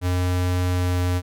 square tone with pitch glide, 90.1 to 89.58 Hz, F#2 to F2, -45 to +44 cents, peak -20 dBFS, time 0.01-1.22 s, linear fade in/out 50 ms, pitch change -11 cents, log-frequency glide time 0.6-1.01 s, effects none

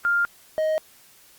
sine / triangle tone pair in turn, 1400 / 626.2 Hz, F6 / D#5, +4 / +11 cents, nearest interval octave + major second, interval 1393 cents, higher first, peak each -18 dBFS, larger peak neither, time 0.05-0.25 / 0.58-0.78 s, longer neither, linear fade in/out 0 ms, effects white hiss -53 dBFS RMS until 1.38 s + Opus 48 kbps

